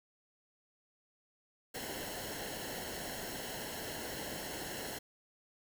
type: noise with comb filter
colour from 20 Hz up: pink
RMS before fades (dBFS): -42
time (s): 1.74-4.99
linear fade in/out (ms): 10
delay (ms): 0.83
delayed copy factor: -0.7
effects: none